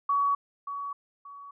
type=tone with echo; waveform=sine; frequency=1129 Hz; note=C#6; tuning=31 cents sharp; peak=-22 dBFS; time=0.09-0.35 s; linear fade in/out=5 ms; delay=580 ms; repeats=2; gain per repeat=-10 dB; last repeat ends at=1.51 s; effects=none